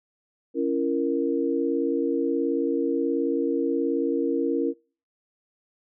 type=chord; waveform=sine; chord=A# diminished; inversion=first; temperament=equal with one note detuned; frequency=277.2 / 335.8 / 466.2 Hz; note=C#4 / E4 / A#4; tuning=0 / +32 / 0 cents; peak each=-26 dBFS; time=0.54-4.74 s; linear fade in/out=50 ms; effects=noise-tail reverb RT60 0.4 s tail -26 dB re dry